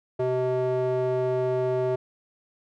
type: tone with band-pass filter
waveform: square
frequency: 127.5 Hz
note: C3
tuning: 44 cents flat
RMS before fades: -25 dBFS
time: 0.19-1.96 s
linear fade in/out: 10 ms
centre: 500 Hz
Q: 9.2
effects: none